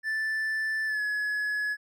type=tone with pitch glide; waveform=triangle; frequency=1760 to 1694.2 Hz; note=A6 to G#6; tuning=0 to +34 cents; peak=-25 dBFS; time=0.03-1.77 s; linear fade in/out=50 ms; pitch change=-66 cents; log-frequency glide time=0.86-1.01 s; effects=none